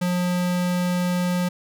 square tone, 178.7 Hz, F3, 40 cents sharp, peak -21 dBFS, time 0.01-1.49 s, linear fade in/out 10 ms, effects none

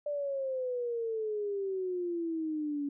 sine exponential sweep, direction down, 591 to 282 Hz, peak -31 dBFS, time 0.06-2.89 s, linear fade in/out 5 ms, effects none

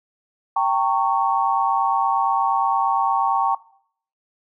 sine chord, G diminished, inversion none, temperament equal with one note detuned, 784 / 912.6 / 1108.7 Hz, G5 / Bb5 / Db6, 0 / -37 / 0 cents, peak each -21 dBFS, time 0.56-3.55 s, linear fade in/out 5 ms, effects noise-tail reverb RT60 0.6 s tail -20 dB re dry

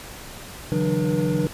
triangle tone cluster, 142.2 / 161.2 / 184.7 / 299.7 / 480.4 Hz, C#3 / E3 / F#3 / D4 / B4, +45 / -38 / -3 / +35 / -48 cents, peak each -24 dBFS, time 0.72-1.47 s, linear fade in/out 0 ms, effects pink hiss -39 dBFS RMS until 1.53 s + resampled to 32000 Hz

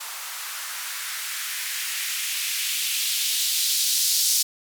violet noise with band-pass filter sweep, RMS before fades -26 dBFS, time 0-4.43 s, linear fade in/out 10 ms, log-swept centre 1000 to 4900 Hz, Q 1.6, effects none

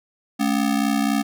square ring-modulated tone, 246.9 Hz, B3, in tune, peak -16 dBFS, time 0.39-1.23 s, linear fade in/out 20 ms, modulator 31.9 Hz, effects none

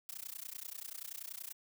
blue noise with amplitude modulation, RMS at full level -42 dBFS, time 0.09-1.53 s, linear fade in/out 0 ms, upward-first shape sine, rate 30.4 Hz, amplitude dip 100%, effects none

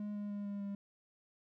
triangle tone with pitch steps, 207.7 / 205.8 / 203.9 / 202 / 200.2 Hz, G#3 / G#3 / G#3 / G#3 / G3, 0 / -16 / -32 / -48 / +37 cents, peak -36 dBFS, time 0-0.75 s, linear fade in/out 2 ms, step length 150 ms, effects none

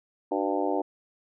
harmonic tone with a mistuned harmonic, 98.9 Hz, G2, 16 cents sharp, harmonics 3 / 4 / 5 / 6 / 7 / 8 / 9, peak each -30 / -31 / -32 / -33 / -33 / -34 / -35 dBFS, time 0.31-0.82 s, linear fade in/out 10 ms, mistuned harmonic 4, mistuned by -87 cents, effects none

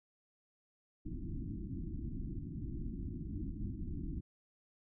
pink low-pass noise, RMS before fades -41 dBFS, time 1.05-4.21 s, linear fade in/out 10 ms, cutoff 340 Hz, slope 96 dB/octave, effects none

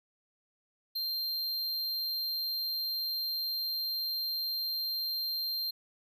square tone, 4173 Hz, C8, 5 cents flat, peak -32 dBFS, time 0.95-5.71 s, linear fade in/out 10 ms, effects none

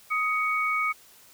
sine tone pair together, 1253.8 / 2234 Hz, D#6 / C#7, +13 / +13 cents, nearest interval minor seventh, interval 1000 cents, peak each -26 / -26 dBFS, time 0.1-0.93 s, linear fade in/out 20 ms, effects white hiss -54 dBFS RMS until 1.33 s

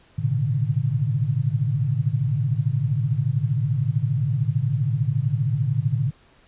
sine tone cluster, 109.5 / 121.1 / 136.4 / 149.6 Hz, A2 / B2 / C#3 / D3, -8 / -34 / -28 / +32 cents, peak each -25 dBFS, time 0.18-6.11 s, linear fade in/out 10 ms, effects pink hiss -56 dBFS RMS until 6.47 s + resampled to 8000 Hz

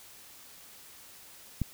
click, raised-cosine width 5 ms, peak -16 dBFS, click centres 1.617 s, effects white hiss -52 dBFS RMS until 1.73 s

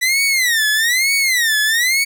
sawtooth tone with vibrato, 1954 Hz, B6, 19 cents flat, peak -10 dBFS, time 0.01-2.05 s, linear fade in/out 20 ms, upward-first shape sine, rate 1.1 Hz, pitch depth 230 cents each way, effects none

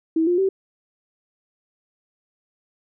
sine tone with pitch steps, 323.4 / 352.7 / 384.6 Hz, E4 / F4 / G4, -33 / +17 / -33 cents, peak -16 dBFS, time 0.16-0.49 s, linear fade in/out 5 ms, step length 110 ms, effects none

